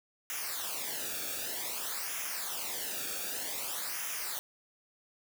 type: noise with flanger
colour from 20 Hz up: white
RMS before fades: -37 dBFS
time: 0.3-4.39 s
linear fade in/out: 0 ms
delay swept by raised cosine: 0.23 to 1 ms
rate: 0.53 Hz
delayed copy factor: -0.75
effects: none